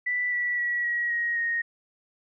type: tone with pitch steps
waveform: sine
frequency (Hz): 1975.5 / 1952.8 / 1930.4 / 1908.2 / 1886.3 / 1864.6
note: B6 / B6 / B6 / A#6 / A#6 / A#6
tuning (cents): 0 / -20 / -40 / +40 / +20 / 0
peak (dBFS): -24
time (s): 0.06-1.62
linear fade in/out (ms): 10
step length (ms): 260
effects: none